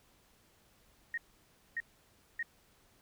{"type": "tone bursts", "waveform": "sine", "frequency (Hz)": 1864, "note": "A#6", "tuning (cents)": -1, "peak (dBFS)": -33, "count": 3, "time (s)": [1.14, 2.428], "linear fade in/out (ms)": 2, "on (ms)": 36, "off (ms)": 590, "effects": ["pink hiss -67 dBFS RMS until 3.01 s"]}